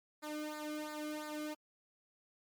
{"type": "tone with flanger", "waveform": "sawtooth", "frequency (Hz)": 302.8, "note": "D#4", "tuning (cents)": -47, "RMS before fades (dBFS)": -42, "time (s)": [0.22, 1.55], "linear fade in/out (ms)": 20, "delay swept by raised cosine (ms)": [0.33, 1.15], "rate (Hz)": 2.9, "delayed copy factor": -0.85, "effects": ["MP3 96 kbps"]}